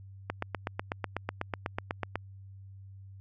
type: click train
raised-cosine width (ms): 0.5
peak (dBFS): -16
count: 16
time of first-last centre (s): 0.3-2.156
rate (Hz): 8.08
effects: added 97 Hz sine -46 dBFS peak until 3.2 s